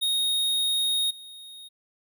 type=tone with level steps; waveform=square; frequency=3729 Hz; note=A#7; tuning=in tune; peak=-23 / -42 dBFS; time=0.01-1.69 s; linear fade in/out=20 ms; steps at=1.1 s; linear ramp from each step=10 ms; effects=none